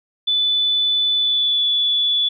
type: tone with pitch glide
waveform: sine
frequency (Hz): 3490 to 3442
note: A7 to A7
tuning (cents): -15 to -39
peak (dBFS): -15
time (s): 0.27-2.29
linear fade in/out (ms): 10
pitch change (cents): -24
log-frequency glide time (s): 1.17-1.63
effects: none